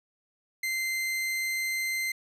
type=tone; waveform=40% pulse; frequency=2078 Hz; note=C7; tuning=12 cents flat; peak=-27 dBFS; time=0.63-2.12 s; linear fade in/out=5 ms; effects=resampled to 32000 Hz